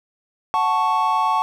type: chord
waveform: triangle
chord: F# minor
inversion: none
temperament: equal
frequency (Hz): 740 / 880 / 1108.7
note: F#5 / A5 / C#6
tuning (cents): 0 / 0 / 0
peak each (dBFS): -22 / -18 / -18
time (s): 0.54-1.42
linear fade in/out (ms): 0
effects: none